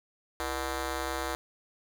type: ring-modulated tone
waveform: 10% pulse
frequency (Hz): 270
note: C#4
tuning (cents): -45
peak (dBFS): -20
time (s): 0.4-1.35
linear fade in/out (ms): 0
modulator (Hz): 207
effects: none